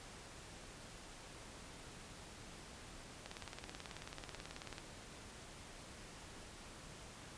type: click train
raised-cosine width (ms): 0.2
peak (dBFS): -29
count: 29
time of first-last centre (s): 3.26-4.782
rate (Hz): 18.4
effects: pink hiss -54 dBFS RMS until 7.37 s + resampled to 22050 Hz